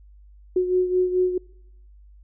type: beating tone pair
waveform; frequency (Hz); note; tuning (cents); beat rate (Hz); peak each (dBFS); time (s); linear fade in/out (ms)
sine; 364.8 / 369.4; F#4 / F#4; -24 / -3; 4.6; -19 / -25; 0.56-1.38; 5
effects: noise-tail reverb RT60 0.9 s tail -26 dB re dry + added 50 Hz sine -46 dBFS peak until 2.23 s